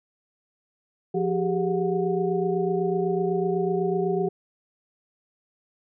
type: tone cluster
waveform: sine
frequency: 174.5 / 385.6 / 413.6 / 725 Hz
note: F3 / G4 / G#4 / F#5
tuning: -1 / -28 / -7 / -35 cents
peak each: -28 / -24 / -29 / -32 dBFS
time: 1.14-4.29 s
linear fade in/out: 10 ms
effects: none